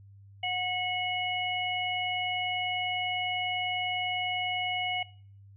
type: harmonic tone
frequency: 730 Hz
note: F#5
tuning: 24 cents flat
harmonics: 1 / 3 / 4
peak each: -33 / -33 / -33 dBFS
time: 0.43-5.03 s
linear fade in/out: 5 ms
effects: noise-tail reverb RT60 0.5 s tail -21 dB re dry + added 99 Hz sine -50 dBFS peak until 5.56 s